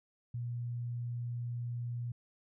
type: tone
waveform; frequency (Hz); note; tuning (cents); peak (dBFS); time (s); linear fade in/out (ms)
sine; 120; B2; -49; -35; 0.34-2.12; 5
effects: none